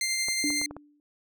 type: tone with tremolo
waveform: 15% pulse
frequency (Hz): 2093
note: C7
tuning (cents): 0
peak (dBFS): -19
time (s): 0.01-0.66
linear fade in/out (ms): 2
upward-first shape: sine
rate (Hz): 11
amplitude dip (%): 25
type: clicks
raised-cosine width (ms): 1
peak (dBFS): -25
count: 5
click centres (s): 0.285 / 0.504 / 0.615 / 0.71 / 0.766
type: tone with exponential decay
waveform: sine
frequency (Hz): 293.7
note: D4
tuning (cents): 0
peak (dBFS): -25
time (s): 0.44-1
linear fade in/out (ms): 1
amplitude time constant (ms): 120
effects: none